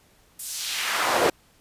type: noise with high-pass filter sweep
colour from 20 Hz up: brown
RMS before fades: -25 dBFS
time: 0.39-1.3 s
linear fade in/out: 5 ms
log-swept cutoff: 10000 to 420 Hz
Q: 1.2
effects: pink hiss -59 dBFS RMS until 1.6 s + resampled to 32000 Hz